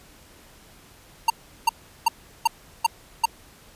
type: tone bursts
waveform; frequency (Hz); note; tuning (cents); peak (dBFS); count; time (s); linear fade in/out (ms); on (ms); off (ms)
square; 920; A#5; -23; -15; 6; 1.28-3.256; 5; 21; 370
effects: pink hiss -51 dBFS RMS until 3.75 s + resampled to 32000 Hz